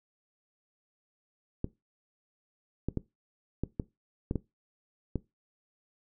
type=clicks; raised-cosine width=3 ms; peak=-17 dBFS; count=8; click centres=1.644 / 2.886 / 2.973 / 3.636 / 3.798 / 4.311 / 4.357 / 5.157 s; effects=noise-tail reverb RT60 0.2 s tail -19 dB re dry